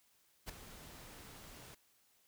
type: noise with ADSR envelope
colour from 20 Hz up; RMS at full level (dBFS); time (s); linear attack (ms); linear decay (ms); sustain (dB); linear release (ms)
pink; -42; 0.46-1.75; 34; 4; -12; 9
effects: white hiss -72 dBFS RMS until 2.27 s